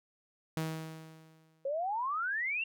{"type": "tone with exponential decay", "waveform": "sawtooth", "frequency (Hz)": 159.6, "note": "D#3", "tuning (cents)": 44, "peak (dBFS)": -27, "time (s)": [0.57, 1.68], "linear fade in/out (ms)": 0, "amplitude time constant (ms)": 240}
{"type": "exponential sweep", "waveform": "sine", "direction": "up", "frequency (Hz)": [528, 2794], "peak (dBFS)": -31, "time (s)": [1.65, 2.64], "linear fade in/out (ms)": 5}
{"effects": []}